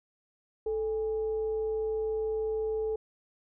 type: tone with frequency modulation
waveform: sine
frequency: 436.9 Hz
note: A4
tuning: 12 cents flat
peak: -28 dBFS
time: 0.66-2.96 s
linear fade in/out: 5 ms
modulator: 380 Hz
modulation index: 0.24
effects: none